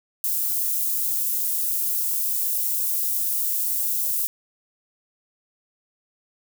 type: high-pass noise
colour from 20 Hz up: white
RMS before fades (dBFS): -24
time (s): 0.24-4.27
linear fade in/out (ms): 0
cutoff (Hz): 12000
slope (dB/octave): 12
effects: none